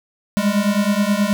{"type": "beating tone pair", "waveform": "square", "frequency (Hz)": [200, 209.4], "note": ["G3", "G#3"], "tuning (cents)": [35, 15], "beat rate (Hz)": 9.4, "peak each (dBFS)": -19, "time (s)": [0.37, 1.33], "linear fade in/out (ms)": 0, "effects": []}